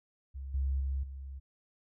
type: tone with level steps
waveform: sine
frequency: 67.6 Hz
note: C#2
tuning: 43 cents flat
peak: -38 / -28 / -30 / -40 dBFS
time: 0.34-1.4 s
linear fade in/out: 20 ms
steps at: 0.54 / 0.8 / 1.03 s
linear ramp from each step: 5 ms
effects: none